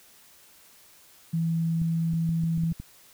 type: tone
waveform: sine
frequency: 164.81 Hz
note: E3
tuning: in tune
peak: -23 dBFS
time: 1.33-2.73 s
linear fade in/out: 10 ms
type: clicks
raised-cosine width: 5 ms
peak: -24 dBFS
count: 8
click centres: 1.817 / 2.136 / 2.291 / 2.437 / 2.578 / 2.636 / 2.719 / 2.8 s
effects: white hiss -55 dBFS RMS until 3.13 s